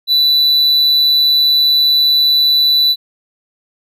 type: tone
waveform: triangle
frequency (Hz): 3975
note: B7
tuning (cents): +10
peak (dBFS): -7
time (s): 0.07-2.96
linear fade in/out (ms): 50
effects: none